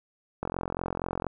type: click train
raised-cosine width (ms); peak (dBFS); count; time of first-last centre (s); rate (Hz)
1; -16; 38; 0.43-1.267; 44.2
effects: none